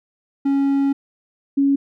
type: tone pair in turn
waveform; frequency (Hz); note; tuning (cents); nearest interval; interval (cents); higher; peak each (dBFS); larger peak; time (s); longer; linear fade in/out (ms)
triangle / sine; 276.8 / 277.8; C#4 / C#4; -2 / +4; unison; 6; second; -13; neither; 0.45-0.93 / 1.57-1.76; first; 10
effects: none